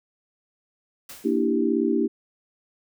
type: noise with exponential decay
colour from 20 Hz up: white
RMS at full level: -38 dBFS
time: 1.09-1.55 s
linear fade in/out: 5 ms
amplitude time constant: 100 ms
type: chord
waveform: sine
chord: E half-diminished seventh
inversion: second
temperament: equal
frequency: 233.1 / 293.7 / 329.6 / 392 Hz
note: Bb3 / D4 / E4 / G4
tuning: 0 / 0 / 0 / 0 cents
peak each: -25 dBFS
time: 1.24-2.08 s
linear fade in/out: 20 ms
effects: none